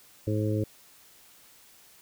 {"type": "harmonic tone", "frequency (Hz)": 106.5, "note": "G#2", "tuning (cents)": 44, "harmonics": [1, 2, 3, 4, 5], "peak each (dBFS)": [-27, -35, -31, -34, -35], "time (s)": [0.27, 0.64], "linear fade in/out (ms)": 5, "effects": ["white hiss -56 dBFS RMS until 2.01 s"]}